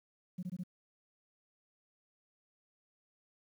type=tone bursts; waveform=sine; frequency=180.5 Hz; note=F#3; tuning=43 cents flat; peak=-35 dBFS; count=4; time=0.38-0.636 s; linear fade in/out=10 ms; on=49 ms; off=20 ms; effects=tanh soft clip ceiling -33 dBFS + 11-bit